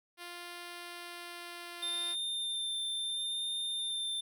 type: tone with pitch glide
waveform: 5% pulse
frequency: 349.2 to 346.6 Hz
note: F4 to F4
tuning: 0 to -13 cents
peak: -32 dBFS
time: 0.17-2.16 s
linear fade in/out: 50 ms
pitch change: -13 cents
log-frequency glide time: 0.61-1.87 s
type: tone with vibrato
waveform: square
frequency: 3597 Hz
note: A7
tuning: 37 cents sharp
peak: -34 dBFS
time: 1.82-4.21 s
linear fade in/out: 10 ms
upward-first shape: sine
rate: 0.73 Hz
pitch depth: 13 cents each way
effects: none